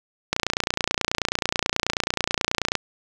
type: click train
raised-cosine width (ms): 0.2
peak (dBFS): -3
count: 72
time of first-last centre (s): 0.33-2.753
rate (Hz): 29.3
effects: none